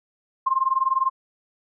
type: tone with tremolo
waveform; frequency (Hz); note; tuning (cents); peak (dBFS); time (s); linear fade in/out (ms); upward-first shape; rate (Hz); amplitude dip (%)
sine; 1059; C6; +21; -15; 0.46-1.1; 10; sine; 20; 90
effects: none